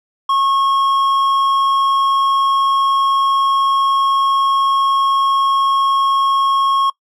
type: tone with hard clipping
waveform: sine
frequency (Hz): 1091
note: C#6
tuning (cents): -28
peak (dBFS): -14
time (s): 0.29-6.9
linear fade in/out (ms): 5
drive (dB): 6
effects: noise-tail reverb RT60 0.1 s tail -21 dB re dry